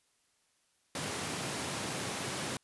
pink high-pass noise, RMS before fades -37 dBFS, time 0.95-2.57 s, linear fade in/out 2 ms, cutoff 110 Hz, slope 24 dB/octave, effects white hiss -73 dBFS RMS until 2.63 s + resampled to 24000 Hz

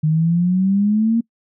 sine exponential sweep, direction up, 152.4 to 233.8 Hz, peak -13 dBFS, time 0.03-1.21 s, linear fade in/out 10 ms, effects noise-tail reverb RT60 0.1 s tail -25 dB re dry

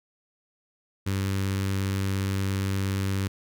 sawtooth tone with notch filter, 97.1 Hz, G2, 16 cents flat, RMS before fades -27 dBFS, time 1.06-3.28 s, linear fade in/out 10 ms, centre 700 Hz, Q 0.95, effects none

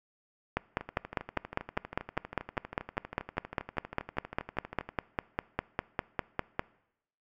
two click trains, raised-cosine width 0.5 ms, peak -24 / -13 dBFS, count 52 / 31, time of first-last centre 0.81-4.89 / 0.57-6.594 s, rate 12.5 / 4.98 Hz, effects noise-tail reverb RT60 0.8 s tail -22 dB re dry

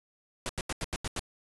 pink noise bursts, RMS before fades -33 dBFS, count 7, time 0.46-1.194 s, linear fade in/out 0 ms, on 32 ms, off 85 ms, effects resampled to 24000 Hz

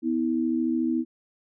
sine tone pair together, 248.7 / 322.6 Hz, B3 / E4, +12 / -37 cents, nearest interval perfect fourth, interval 451 cents, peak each -25 dBFS, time 0.02-1.05 s, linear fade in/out 50 ms, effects none

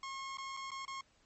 sawtooth tone with dropouts, 1081 Hz, C#6, 44 cents flat, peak -37 dBFS, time 0.03-1.01 s, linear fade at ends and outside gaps 2 ms, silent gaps 0.372-0.383 / 0.567-0.571 / 0.706-0.716 / 0.851-0.879 s, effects pink hiss -70 dBFS RMS until 1.25 s + MP3 32 kbps

